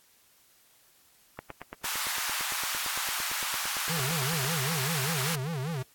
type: click train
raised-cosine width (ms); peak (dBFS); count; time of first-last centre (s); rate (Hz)
0.5; -22; 28; 1.39-4.448; 8.83
type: high-pass noise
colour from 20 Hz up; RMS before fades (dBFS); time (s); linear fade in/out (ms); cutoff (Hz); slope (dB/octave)
pink; -32; 1.84-5.36; 10; 970; 24
type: tone with vibrato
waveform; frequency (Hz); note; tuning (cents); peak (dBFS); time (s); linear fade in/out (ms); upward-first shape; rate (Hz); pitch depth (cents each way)
square; 147.1; D3; +3; -31; 3.89-5.83; 10; sine; 5.1; 250
effects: white hiss -62 dBFS RMS until 5.94 s + AAC 64 kbps